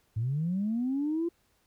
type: linear sweep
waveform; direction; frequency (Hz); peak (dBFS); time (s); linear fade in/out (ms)
sine; up; 103.83 to 345.9; -26; 0.16-1.29; 10
effects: tanh soft clip ceiling -22 dBFS + pink hiss -70 dBFS RMS until 1.66 s